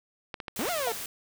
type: clicks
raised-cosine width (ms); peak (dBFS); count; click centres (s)
0.3; -19; 6; 0.342 / 0.402 / 0.482 / 0.612 / 0.654 / 0.686
type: noise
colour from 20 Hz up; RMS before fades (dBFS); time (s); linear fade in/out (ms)
white; -37; 0.56-1.06; 2
type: exponential two-way sweep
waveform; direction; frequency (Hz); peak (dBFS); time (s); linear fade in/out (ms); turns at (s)
sawtooth; up then down; 190.3 to 734 to 433.8; -25; 0.59-0.92; 0; 0.7
type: tone with exponential decay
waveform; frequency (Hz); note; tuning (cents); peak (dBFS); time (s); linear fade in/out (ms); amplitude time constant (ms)
sine; 710; F5; +28; -24; 0.87-0.97; 2; 21
effects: none